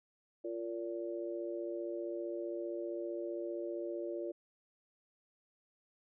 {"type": "harmonic tone", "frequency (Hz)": 115.3, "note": "A#2", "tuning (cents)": -19, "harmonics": [3, 4, 5], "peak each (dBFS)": [-39, -45, -42], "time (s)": [0.44, 4.32], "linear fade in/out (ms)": 10, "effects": []}